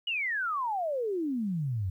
sine exponential sweep, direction down, 2960 to 88 Hz, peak -28 dBFS, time 0.07-1.9 s, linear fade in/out 5 ms, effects 11-bit

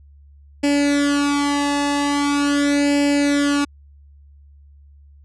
sawtooth tone with flanger, 286.5 Hz, D4, 43 cents flat, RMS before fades -18 dBFS, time 0.63-3.65 s, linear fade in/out 10 ms, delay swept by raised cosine 0.4 to 1.11 ms, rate 0.42 Hz, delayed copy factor +0.9, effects added 71 Hz sine -44 dBFS peak until 5.24 s + resampled to 22050 Hz

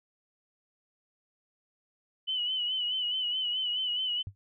sine tone with vibrato, 2984 Hz, F#7, 14 cents sharp, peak -28 dBFS, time 2.27-4.23 s, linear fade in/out 20 ms, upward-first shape sine, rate 4.7 Hz, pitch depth 55 cents each way
sine tone with exponential decay, 98.5 Hz, G2, 9 cents sharp, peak -31 dBFS, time 4.27-4.35 s, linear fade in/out 0 ms, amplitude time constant 17 ms
effects none

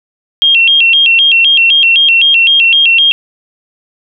sine tone with vibrato, 2960 Hz, F#7, in tune, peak -4 dBFS, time 0.42-3.12 s, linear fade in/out 0 ms, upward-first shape square, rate 3.9 Hz, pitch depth 150 cents each way, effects none

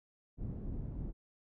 pink low-pass noise, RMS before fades -40 dBFS, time 0.37-1.13 s, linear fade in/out 50 ms, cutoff 220 Hz, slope 12 dB/octave, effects none

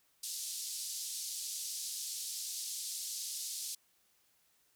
pink band-pass noise, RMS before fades -41 dBFS, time 0.23-3.75 s, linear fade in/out 5 ms, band 4400 to 12000 Hz, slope 24 dB/octave, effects white hiss -72 dBFS RMS until 4.75 s

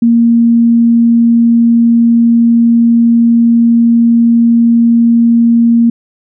sine tone, 233.1 Hz, A#3, in tune, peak -4 dBFS, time 0.02-5.9 s, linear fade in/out 5 ms, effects none

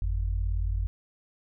sine tone pair together, 49.05 / 87.31 Hz, G1 / F2, +2 / 0 cents, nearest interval minor seventh, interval 998 cents, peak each -26 / -31 dBFS, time 0.02-0.87 s, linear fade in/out 0 ms, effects none

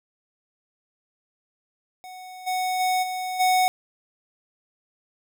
square tone with level steps, 740 Hz, F#5, in tune, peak -39 / -24 / -21 / -28 / -18 dBFS, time 2.04-3.68 s, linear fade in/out 0 ms, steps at 2.46 / 2.79 / 3.02 / 3.39 s, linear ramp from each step 20 ms, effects none

